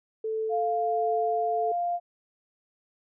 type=tone with tremolo; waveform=sine; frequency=440 Hz; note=A4; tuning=in tune; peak=-26 dBFS; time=0.24-1.72 s; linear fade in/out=5 ms; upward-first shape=triangle; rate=1.4 Hz; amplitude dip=35%
type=tone; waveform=sine; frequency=698.5 Hz; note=F5; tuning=in tune; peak=-25 dBFS; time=0.49-2 s; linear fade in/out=50 ms
effects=none